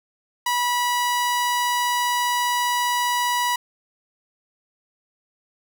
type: tone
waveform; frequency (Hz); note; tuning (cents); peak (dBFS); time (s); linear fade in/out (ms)
sawtooth; 975; B5; -23; -16; 0.46-3.56; 5
effects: none